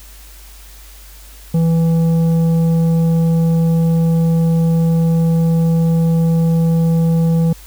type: tone with tanh clipping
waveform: triangle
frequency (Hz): 164.9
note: E3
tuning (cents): +1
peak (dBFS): -12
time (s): 1.54-7.53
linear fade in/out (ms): 5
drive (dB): 12
effects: added 50 Hz sine -37 dBFS peak until 7.66 s + white hiss -42 dBFS RMS until 7.66 s